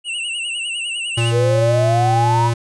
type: tone with vibrato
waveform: square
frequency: 2794 Hz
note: F7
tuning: in tune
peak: -22 dBFS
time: 0.04-1.33 s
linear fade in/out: 50 ms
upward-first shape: sine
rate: 9.9 Hz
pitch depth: 86 cents each way
type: tone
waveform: square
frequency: 116.54 Hz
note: A#2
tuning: in tune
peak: -16 dBFS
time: 1.17-2.54 s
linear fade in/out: 10 ms
type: exponential sweep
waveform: sine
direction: up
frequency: 465.9 to 987.8 Hz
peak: -15 dBFS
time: 1.31-2.51 s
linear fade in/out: 50 ms
effects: resampled to 24000 Hz